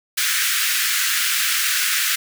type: high-pass noise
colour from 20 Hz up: pink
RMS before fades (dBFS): -20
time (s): 0.17-2.16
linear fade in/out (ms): 10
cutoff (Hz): 1400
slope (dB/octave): 48
effects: none